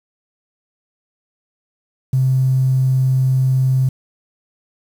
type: tone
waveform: triangle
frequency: 130.81 Hz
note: C3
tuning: in tune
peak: -8 dBFS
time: 2.13-3.89 s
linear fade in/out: 5 ms
effects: tanh soft clip ceiling -10 dBFS + 7-bit